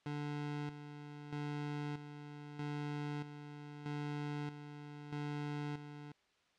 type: tone with tremolo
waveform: 25% pulse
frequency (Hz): 146.83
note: D3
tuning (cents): 0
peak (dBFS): -35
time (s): 0.06-6.12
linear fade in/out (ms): 2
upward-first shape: square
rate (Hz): 0.79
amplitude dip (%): 65
effects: white hiss -73 dBFS RMS until 6.58 s + low-pass 4000 Hz 12 dB/octave

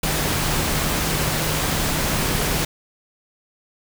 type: tone in noise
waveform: sine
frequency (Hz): 154.1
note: D#3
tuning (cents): -16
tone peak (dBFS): -29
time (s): 0.03-2.65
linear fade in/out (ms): 5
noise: pink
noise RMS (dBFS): -22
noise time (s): 0.03-2.65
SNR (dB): -10
effects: none

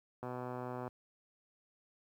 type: click train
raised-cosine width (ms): 1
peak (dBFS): -28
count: 82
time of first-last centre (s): 0.23-0.878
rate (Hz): 125
effects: high-pass 60 Hz 12 dB/octave + 11-bit

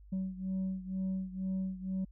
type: beating tone pair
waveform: sine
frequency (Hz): 188.2 / 190.3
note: F#3 / F#3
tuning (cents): +30 / +49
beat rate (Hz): 2.1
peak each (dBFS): -33 / -36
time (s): 0.12-2.05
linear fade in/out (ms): 10
effects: tanh soft clip ceiling -30 dBFS + added 50 Hz sine -52 dBFS peak until 2.11 s

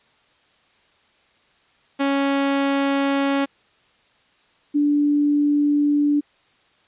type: tone pair in turn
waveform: sawtooth / sine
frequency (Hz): 277.2 / 291.7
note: C#4 / D4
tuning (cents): 0 / -12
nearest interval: minor second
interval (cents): 88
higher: second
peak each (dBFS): -14 / -15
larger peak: first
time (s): 1.99-3.46 / 4.74-6.21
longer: neither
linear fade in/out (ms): 20
effects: white hiss -59 dBFS RMS until 6.87 s + resampled to 8000 Hz

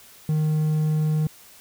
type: tone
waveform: triangle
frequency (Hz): 154.4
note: D#3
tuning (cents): -13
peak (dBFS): -17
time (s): 0.29-1.27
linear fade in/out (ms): 2
effects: white hiss -49 dBFS RMS until 1.6 s

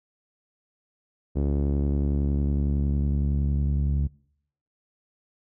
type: tone with low-pass filter sweep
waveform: sawtooth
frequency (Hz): 70.9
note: C#2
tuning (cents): +40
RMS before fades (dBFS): -24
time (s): 1.35-4.08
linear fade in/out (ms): 20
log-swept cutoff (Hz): 390 to 150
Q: 1.3
effects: noise-tail reverb RT60 0.7 s tail -24 dB re dry

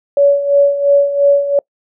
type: tone with tremolo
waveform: sine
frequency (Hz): 566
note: C#5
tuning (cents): +36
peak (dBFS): -5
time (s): 0.17-1.59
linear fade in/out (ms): 2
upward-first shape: sine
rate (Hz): 2.9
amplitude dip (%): 70
effects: noise-tail reverb RT60 0.1 s tail -26 dB re dry

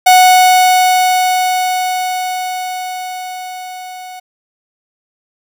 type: tone with level ramp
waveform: 45% pulse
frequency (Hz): 737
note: F#5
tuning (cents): -7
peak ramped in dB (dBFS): -3 to -28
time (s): 0.06-4.2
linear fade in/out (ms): 10
effects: none

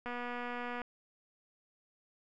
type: click train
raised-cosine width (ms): 0.5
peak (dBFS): -26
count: 185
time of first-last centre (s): 0.06-0.817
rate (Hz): 243
effects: none

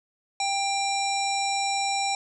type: harmonic tone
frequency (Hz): 791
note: G5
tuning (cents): +15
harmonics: 1 / 3 / 5 / 7 / 9 / 10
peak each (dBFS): -26 / -31 / -33 / -34 / -36 / -36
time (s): 0.4-2.15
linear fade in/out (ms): 2
effects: none

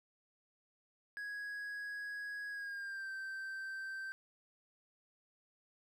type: tone with pitch glide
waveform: triangle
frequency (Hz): 1661.2 to 1558.9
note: G#6 to G6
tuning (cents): 0 to -10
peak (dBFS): -39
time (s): 1.17-4.12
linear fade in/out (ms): 0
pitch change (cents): -110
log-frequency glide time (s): 2.5-3.11
effects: none

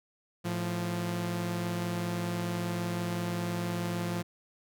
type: tone pair together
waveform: sawtooth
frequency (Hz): 109.61 / 174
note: A2 / F3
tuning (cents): -6 / -6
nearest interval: minor sixth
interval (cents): 800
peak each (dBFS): -32 / -28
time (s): 0.44-4.23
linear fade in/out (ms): 20
effects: none

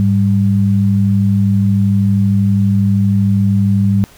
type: tone pair together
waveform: sine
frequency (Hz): 103.98 / 196.6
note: G#2 / G3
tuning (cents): +3 / +5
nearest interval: major seventh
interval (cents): 1102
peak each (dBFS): -12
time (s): 0-4.04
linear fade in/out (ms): 0
effects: pink hiss -43 dBFS RMS until 4.17 s

